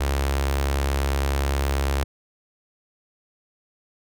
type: tone with notch filter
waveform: sawtooth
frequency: 69.3 Hz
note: C#2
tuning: in tune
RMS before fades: -23 dBFS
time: 0-2.04 s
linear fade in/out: 10 ms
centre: 180 Hz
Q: 0.74
effects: none